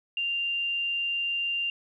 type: tone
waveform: sine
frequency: 2787 Hz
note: F7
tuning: 4 cents flat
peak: -26 dBFS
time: 0.17-1.7 s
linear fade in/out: 2 ms
effects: 11-bit